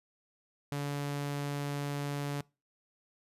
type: tone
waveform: sawtooth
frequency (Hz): 143.3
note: D3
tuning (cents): -42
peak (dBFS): -29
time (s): 0.72-2.41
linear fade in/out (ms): 0
effects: noise-tail reverb RT60 0.3 s tail -25 dB re dry + resampled to 32000 Hz